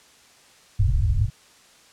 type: low-pass noise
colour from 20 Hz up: white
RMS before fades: -20 dBFS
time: 0.79-1.3 s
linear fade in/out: 10 ms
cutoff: 130 Hz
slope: 96 dB/octave
effects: white hiss -53 dBFS RMS until 1.92 s + low-pass 8000 Hz 12 dB/octave